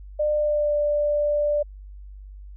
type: tone with pitch glide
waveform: sine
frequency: 600 to 589.4 Hz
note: D5 to D5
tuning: +37 to +6 cents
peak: -19 dBFS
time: 0.19-1.63 s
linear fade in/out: 10 ms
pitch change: -31 cents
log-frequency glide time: 0.32-0.75 s
effects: added 49 Hz sine -38 dBFS peak until 2.56 s